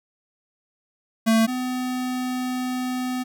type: tone pair in turn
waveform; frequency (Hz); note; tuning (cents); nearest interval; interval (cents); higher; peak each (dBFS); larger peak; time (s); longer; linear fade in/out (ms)
square; 224.2 / 252.9; A3 / B3; +33 / +41; major second; 208; second; -16 / -25; first; 1.26-1.47 / 1.47-3.24; second; 20
effects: none